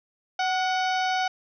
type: harmonic tone with a mistuned harmonic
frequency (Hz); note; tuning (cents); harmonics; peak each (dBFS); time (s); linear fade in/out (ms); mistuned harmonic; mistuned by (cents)
748; F#5; +19; 1 / 2 / 3 / 4 / 5 / 6 / 7 / 8; -24 / -30 / -34 / -36 / -38 / -40 / -41 / -42; 0.39-1.28; 5; 2; -47
effects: none